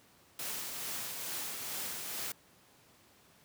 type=noise with tremolo; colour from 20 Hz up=white; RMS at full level=-38 dBFS; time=0.39-2.32 s; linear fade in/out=2 ms; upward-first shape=triangle; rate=2.3 Hz; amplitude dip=35%; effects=pink hiss -63 dBFS RMS until 3.44 s + high-pass 100 Hz 12 dB/octave